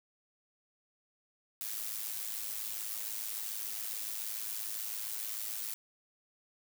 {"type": "noise with amplitude modulation", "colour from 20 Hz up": "blue", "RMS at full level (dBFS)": -36, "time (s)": [1.61, 5.74], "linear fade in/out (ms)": 0, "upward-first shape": "sine", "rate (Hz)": 107, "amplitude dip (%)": 65, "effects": []}